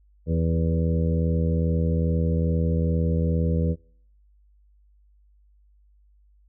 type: harmonic tone with a mistuned harmonic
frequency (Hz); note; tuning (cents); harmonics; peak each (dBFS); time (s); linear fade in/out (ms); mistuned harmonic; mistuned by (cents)
82.41; E2; 0; 1 / 2 / 3 / 4 / 5 / 6 / 7; -23 / -24 / -32 / -37 / -36 / -31 / -40; 0.26-3.76; 50; 6; -18
effects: noise-tail reverb RT60 0.6 s tail -26 dB re dry + added 50 Hz sine -55 dBFS peak until 6.48 s